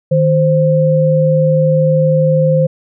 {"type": "tone pair together", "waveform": "sine", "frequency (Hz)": [155.49, 523], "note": ["D#3", "C5"], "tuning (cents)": [-1, -1], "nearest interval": "octave + major sixth", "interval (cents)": 2100, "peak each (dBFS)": -11, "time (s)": [0.11, 2.67], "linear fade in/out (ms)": 10, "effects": []}